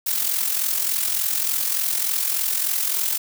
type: noise with amplitude modulation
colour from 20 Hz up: blue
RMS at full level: -20 dBFS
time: 0.06-3.18 s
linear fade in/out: 10 ms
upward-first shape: sine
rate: 43.4 Hz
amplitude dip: 60%
effects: none